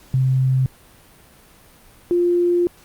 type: tone pair in turn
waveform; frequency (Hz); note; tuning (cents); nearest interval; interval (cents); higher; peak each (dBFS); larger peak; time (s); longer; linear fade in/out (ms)
sine; 130.81 / 350; C3 / F4; 0 / +4; octave + perfect fourth; 1704; second; -14; neither; 0.14-0.66 / 2.11-2.67; second; 0
effects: pink hiss -49 dBFS RMS until 2.84 s + Opus 48 kbps